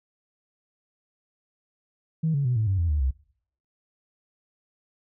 sine tone with pitch steps, 160 / 140.91 / 124.09 / 109.28 / 96.24 / 84.76 / 74.64 / 65.74 Hz, D#3 / C#3 / B2 / A2 / G2 / E2 / D2 / C2, +49 / +29 / +9 / -11 / -31 / +49 / +29 / +9 cents, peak -20 dBFS, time 2.23-3.11 s, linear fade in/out 10 ms, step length 110 ms, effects noise-tail reverb RT60 0.6 s tail -21 dB re dry + tanh soft clip ceiling -16 dBFS

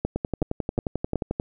two click trains, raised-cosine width 2 ms, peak -10 / -12 dBFS, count 4 / 15, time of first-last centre 0.05-1.157 / 0.16-1.399 s, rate 2.71 / 11.3 Hz, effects none

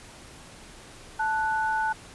sine tone pair together, 876.4 / 1480 Hz, A5 / F#6, -7 / 0 cents, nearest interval major sixth, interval 907 cents, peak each -25 / -28 dBFS, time 1.19-1.93 s, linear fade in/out 10 ms, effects pink hiss -47 dBFS RMS until 2.14 s + resampled to 24000 Hz

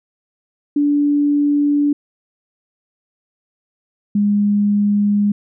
sine tone pair in turn, 290.1 / 205.1 Hz, D4 / G#3, -21 / -21 cents, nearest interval tritone, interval 600 cents, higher first, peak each -12 / -12 dBFS, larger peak neither, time 0.76-1.93 / 4.15-5.32 s, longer neither, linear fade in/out 5 ms, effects none

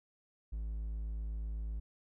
triangle tone, 54 Hz, A1, 32 cents flat, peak -34 dBFS, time 0.52-1.8 s, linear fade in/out 10 ms, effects none

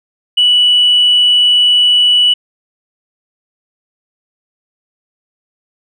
sine tone, 2953 Hz, F#7, 4 cents flat, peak -5 dBFS, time 0.37-2.34 s, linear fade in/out 10 ms, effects tanh soft clip ceiling -2 dBFS

